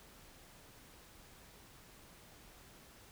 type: silence
effects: pink hiss -59 dBFS RMS until 3.11 s